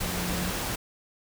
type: tone in noise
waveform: sine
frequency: 178.4 Hz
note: F3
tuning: 37 cents sharp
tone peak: -32 dBFS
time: 0.01-0.51 s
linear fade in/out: 10 ms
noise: pink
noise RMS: -31 dBFS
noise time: 0-0.76 s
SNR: -4 dB
effects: none